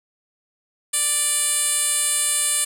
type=tone with band-pass filter; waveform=10% pulse; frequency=587.3 Hz; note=D5; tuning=in tune; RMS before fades=-21 dBFS; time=0.93-2.65 s; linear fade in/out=10 ms; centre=9500 Hz; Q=2.4; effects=none